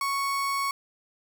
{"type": "tone", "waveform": "35% pulse", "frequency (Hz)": 1108.7, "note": "C#6", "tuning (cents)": 0, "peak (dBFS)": -24, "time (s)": [0.01, 0.71], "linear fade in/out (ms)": 2, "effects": []}